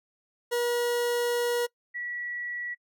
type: tone pair in turn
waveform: 40% pulse / sine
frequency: 480 / 1938.4 Hz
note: B4 / B6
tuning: -49 / -33 cents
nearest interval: 2 octaves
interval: 2416 cents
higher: second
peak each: -24 / -32 dBFS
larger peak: first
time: 0.51-1.67 / 1.94-2.75 s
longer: first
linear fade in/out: 20 ms
effects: noise-tail reverb RT60 0.1 s tail -24 dB re dry

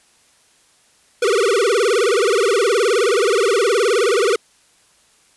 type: tone with vibrato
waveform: square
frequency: 433.3 Hz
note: A4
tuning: 27 cents flat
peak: -14 dBFS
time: 1.22-4.36 s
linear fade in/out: 5 ms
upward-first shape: sine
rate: 19 Hz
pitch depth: 240 cents each way
effects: white hiss -55 dBFS RMS until 5.36 s + resampled to 24000 Hz

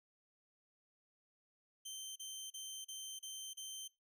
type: tone bursts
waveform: 20% pulse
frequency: 3114 Hz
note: G7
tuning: 12 cents flat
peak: -40 dBFS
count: 6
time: 1.85-3.88 s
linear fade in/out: 10 ms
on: 310 ms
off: 34 ms
effects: noise-tail reverb RT60 0.2 s tail -21 dB re dry

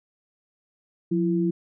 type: tone pair together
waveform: sine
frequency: 177.9 / 335.8 Hz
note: F3 / E4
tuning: +32 / +32 cents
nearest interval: major seventh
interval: 1100 cents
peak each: -23 / -23 dBFS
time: 1.11-1.51 s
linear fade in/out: 10 ms
effects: none

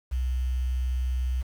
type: tone with quantisation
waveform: sine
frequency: 63.1 Hz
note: B1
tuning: 38 cents sharp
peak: -24 dBFS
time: 0.11-1.43 s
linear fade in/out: 20 ms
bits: 8
effects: none

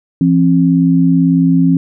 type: tone pair together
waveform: sine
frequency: 169.47 / 267.7 Hz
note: E3 / C4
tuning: +48 / +40 cents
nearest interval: minor sixth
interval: 792 cents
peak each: -10 dBFS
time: 0.21-1.77 s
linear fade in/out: 2 ms
effects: none

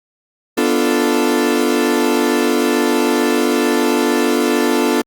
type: chord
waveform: 40% pulse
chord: B half-diminished seventh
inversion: none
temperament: equal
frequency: 246.9 / 293.7 / 349.2 / 440 Hz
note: B3 / D4 / F4 / A4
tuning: 0 / 0 / 0 / 0 cents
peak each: -18 dBFS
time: 0.57-5.02 s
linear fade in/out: 10 ms
effects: Opus 48 kbps

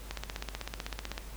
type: click train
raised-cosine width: 0.2 ms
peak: -18 dBFS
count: 18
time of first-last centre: 0.11-1.179 s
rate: 15.9 Hz
effects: added 50 Hz sine -42 dBFS peak until 1.36 s + pink hiss -50 dBFS RMS until 1.36 s

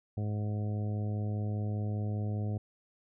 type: harmonic tone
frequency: 105 Hz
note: G#2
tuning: 19 cents sharp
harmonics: 1 / 2 / 3 / 4 / 5 / 6 / 7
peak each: -31 / -39 / -46 / -47 / -49 / -51 / -51 dBFS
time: 0.17-2.58 s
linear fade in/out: 5 ms
effects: none

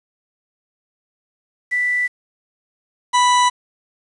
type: tone pair in turn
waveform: sine / 40% pulse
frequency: 1975 / 987.5 Hz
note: B6 / B5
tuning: 0 / 0 cents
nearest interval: octave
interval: 1200 cents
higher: first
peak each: -16 / -11 dBFS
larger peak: second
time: 1.71-2.08 / 3.13-3.5 s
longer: neither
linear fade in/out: 20 ms
effects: resampled to 22050 Hz + 7-bit

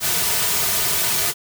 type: noise with comb filter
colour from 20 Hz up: white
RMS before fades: -20 dBFS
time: 0-1.34 s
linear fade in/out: 50 ms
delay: 3.7 ms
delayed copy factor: -1
effects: none

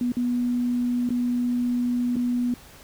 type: tone with dropouts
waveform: sine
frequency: 244.2 Hz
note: B3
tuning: 19 cents flat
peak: -21 dBFS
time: 0.01-2.54 s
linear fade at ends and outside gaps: 2 ms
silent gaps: 0.12-0.168 / 1.091-1.104 / 2.158-2.165 s
effects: pink hiss -48 dBFS RMS until 2.83 s

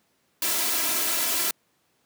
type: noise with comb filter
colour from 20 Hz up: white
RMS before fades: -25 dBFS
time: 0.42-1.51 s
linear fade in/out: 2 ms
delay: 3 ms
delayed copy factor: +1
effects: pink hiss -68 dBFS RMS until 2.05 s + high-pass 150 Hz 12 dB/octave

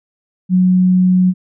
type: tone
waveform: sine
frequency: 183.4 Hz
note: F#3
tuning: 15 cents flat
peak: -8 dBFS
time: 0.49-1.34 s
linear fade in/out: 50 ms
effects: none

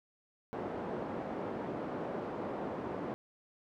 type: band-pass noise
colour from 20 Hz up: pink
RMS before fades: -39 dBFS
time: 0.53-3.14 s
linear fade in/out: 0 ms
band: 240 to 780 Hz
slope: 12 dB/octave
effects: none

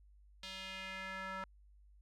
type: tone with band-pass filter sweep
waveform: square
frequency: 190 Hz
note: F#3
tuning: 46 cents sharp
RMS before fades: -45 dBFS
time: 0.43-1.44 s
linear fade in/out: 2 ms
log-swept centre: 3700 to 1300 Hz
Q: 2.1
effects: added 50 Hz sine -60 dBFS peak until 2.01 s

